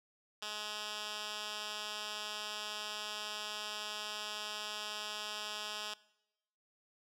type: tone with band-pass filter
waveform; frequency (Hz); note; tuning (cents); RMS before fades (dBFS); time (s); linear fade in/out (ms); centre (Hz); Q
10% pulse; 210.9; G#3; +27; -42; 0.42-5.94; 5; 3900; 1.2
effects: noise-tail reverb RT60 0.9 s tail -21 dB re dry